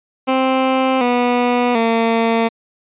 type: tone with pitch steps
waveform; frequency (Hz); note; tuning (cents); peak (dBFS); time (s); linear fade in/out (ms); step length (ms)
15% pulse; 262.1 / 244.5 / 228.2; C4 / B3 / A#3; +3 / -17 / -37; -7; 0.27-2.49; 20; 740
effects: resampled to 8000 Hz